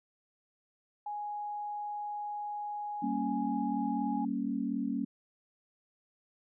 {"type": "tone", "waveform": "sine", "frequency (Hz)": 830.6, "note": "G#5", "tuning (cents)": 0, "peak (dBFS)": -35, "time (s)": [1.06, 4.25], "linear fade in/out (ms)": 5}
{"type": "chord", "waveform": "sine", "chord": "G diminished", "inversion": "none", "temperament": "equal", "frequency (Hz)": [196, 233.1, 277.2], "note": ["G3", "Bb3", "Db4"], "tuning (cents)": [0, 0, 0], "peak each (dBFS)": [-37, -34, -34], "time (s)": [3.02, 5.05], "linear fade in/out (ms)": 10}
{"effects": []}